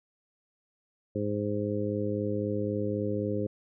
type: harmonic tone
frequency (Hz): 103.83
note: G#2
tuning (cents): 0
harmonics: 1 / 2 / 3 / 4 / 5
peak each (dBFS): -34 / -34 / -34 / -34 / -34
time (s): 1.15-3.47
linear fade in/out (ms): 5
effects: none